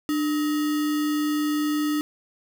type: tone with sample-and-hold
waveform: sine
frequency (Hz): 299.1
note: D4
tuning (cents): +32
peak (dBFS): -21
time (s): 0.09-2.01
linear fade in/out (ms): 0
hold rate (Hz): 1575
effects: none